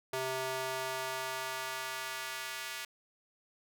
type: tone with high-pass filter sweep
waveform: square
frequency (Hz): 130.81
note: C3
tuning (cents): 0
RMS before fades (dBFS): -38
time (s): 0.13-2.85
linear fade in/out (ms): 5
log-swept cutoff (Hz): 470 to 1900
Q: 0.96
effects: none